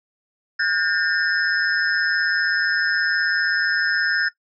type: tone cluster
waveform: sine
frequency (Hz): 1442 / 1601 / 1806 / 5180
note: F#6 / G6 / A6 / E8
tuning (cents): -45 / +36 / +45 / -31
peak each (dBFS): -24 / -22 / -24 / -28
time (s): 0.59-4.29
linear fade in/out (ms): 10
effects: noise-tail reverb RT60 0.1 s tail -17 dB re dry